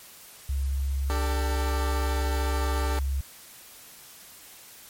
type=tone; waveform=sine; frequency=68.1 Hz; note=C#2; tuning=30 cents flat; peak=-24 dBFS; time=0.49-3.21 s; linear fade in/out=5 ms
type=chord; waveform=15% pulse; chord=D suspended fourth; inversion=none; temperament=equal with one note detuned; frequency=293.7 / 392 / 447.4 Hz; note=D4 / G4 / A4; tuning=0 / 0 / +29 cents; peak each=-28 dBFS; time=1.1-2.99 s; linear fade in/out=0 ms
effects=white hiss -48 dBFS RMS until 4.89 s + MP3 64 kbps